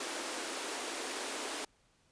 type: high-pass noise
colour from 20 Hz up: pink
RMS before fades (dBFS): -39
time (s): 0-1.65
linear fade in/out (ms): 5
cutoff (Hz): 270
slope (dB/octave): 48
effects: pink hiss -70 dBFS RMS until 2.11 s + resampled to 22050 Hz